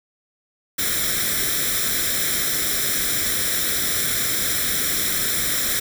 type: noise with comb filter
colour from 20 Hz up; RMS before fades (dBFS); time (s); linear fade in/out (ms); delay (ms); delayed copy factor
white; -22; 0.78-5.8; 10; 0.54; +0.75
effects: none